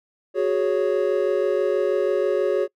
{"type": "chord", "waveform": "triangle", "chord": "F# suspended second", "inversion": "none", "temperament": "just", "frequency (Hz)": [370, 416.2, 555], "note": ["F#4", "G#4", "C#5"], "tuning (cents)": [0, 4, 2], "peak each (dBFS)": -21, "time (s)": [0.34, 2.68], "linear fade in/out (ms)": 50, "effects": ["noise-tail reverb RT60 0.1 s tail -25 dB re dry"]}